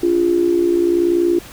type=tone with amplitude modulation; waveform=sine; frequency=345.9 Hz; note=F4; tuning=17 cents flat; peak=-9 dBFS; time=0.03-1.39 s; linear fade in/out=5 ms; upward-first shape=sine; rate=60.8 Hz; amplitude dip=70%; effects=pink hiss -38 dBFS RMS until 1.52 s